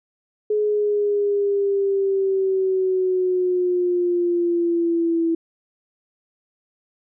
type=exponential sweep; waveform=sine; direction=down; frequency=423.5 to 329.6 Hz; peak=-17 dBFS; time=0.5-5.35 s; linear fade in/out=5 ms; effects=none